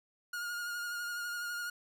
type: tone with vibrato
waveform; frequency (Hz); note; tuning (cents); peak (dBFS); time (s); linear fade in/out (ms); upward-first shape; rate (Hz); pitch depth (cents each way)
45% pulse; 1426; F6; +36; -36; 0.33-1.7; 5; sine; 12; 25
effects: none